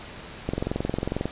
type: click train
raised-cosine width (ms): 2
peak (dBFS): -12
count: 18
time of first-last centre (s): 0.49-1.256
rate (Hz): 22.2
effects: pink hiss -41 dBFS RMS until 1.31 s + resampled to 8000 Hz